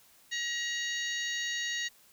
harmonic tone with a mistuned harmonic, 951 Hz, A#5, 34 cents sharp, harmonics 2 / 3 / 4 / 5 / 6 / 7, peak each -34 / -40 / -38 / -43 / -46 / -41 dBFS, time 0.31-1.89 s, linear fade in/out 20 ms, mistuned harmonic 5, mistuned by -98 cents, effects white hiss -61 dBFS RMS until 2.12 s

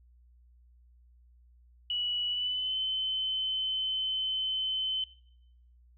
sine tone with pitch glide, 2939 to 3060 Hz, F#7 to G7, -12 to -42 cents, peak -29 dBFS, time 1.9-5.04 s, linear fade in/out 2 ms, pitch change +70 cents, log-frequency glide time 2.28-2.77 s, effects noise-tail reverb RT60 0.8 s tail -20 dB re dry + added 60 Hz sine -57 dBFS peak until 5.97 s

